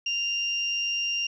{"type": "tone pair together", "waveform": "sine", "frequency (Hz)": [2789, 5587], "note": ["F7", "F8"], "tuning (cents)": [-3, 0], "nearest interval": "octave", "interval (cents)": 1203, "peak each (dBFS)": [-26, -32], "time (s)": [0.06, 1.27], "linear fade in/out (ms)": 5, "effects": []}